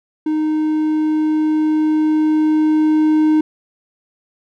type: tone with level ramp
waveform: triangle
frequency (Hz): 309.3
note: D#4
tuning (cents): -10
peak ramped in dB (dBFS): -13 to -8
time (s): 0.26-3.41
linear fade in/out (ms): 5
effects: none